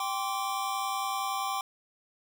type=chord; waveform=square; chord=G suspended fourth; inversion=none; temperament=equal with one note detuned; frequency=784 / 1046.5 / 1157.1 Hz; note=G5 / C6 / D6; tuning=0 / 0 / -26 cents; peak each=-34 / -36 / -35 dBFS; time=0-1.61 s; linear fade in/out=2 ms; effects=none